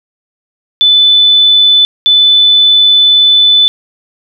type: tone pair in turn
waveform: sine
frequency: 3501 / 3501 Hz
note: A7 / A7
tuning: -9 / -9 cents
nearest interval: unison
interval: 0 cents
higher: neither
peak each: -3 dBFS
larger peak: neither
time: 0.81-1.85 / 2.06-3.68 s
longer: second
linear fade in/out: 0 ms
effects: none